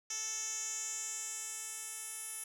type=tone with band-pass filter sweep; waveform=10% pulse; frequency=439.4 Hz; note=A4; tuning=2 cents flat; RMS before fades=-41 dBFS; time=0.1-2.44 s; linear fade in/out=5 ms; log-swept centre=6000 to 10000 Hz; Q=4.3; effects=none